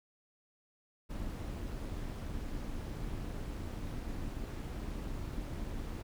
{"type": "noise with amplitude modulation", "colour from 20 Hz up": "brown", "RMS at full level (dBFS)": -37, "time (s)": [1.09, 6.03], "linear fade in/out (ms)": 20, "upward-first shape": "sine", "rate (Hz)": 259, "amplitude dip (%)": 60, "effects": []}